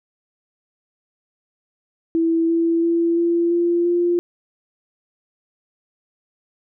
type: tone with pitch steps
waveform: sine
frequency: 329.6 / 333.2 / 336.9 / 340.6 / 344.4 / 348.2 Hz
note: E4 / E4 / E4 / F4 / F4 / F4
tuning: 0 / +19 / +38 / -43 / -24 / -5 cents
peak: -15 dBFS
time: 2.15-4.19 s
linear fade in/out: 0 ms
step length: 340 ms
effects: none